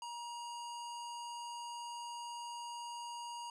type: tone with low-pass filter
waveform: square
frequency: 949 Hz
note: A#5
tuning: 31 cents sharp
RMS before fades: -45 dBFS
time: 0.02-3.5 s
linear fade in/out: 2 ms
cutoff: 7900 Hz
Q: 1.6
effects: none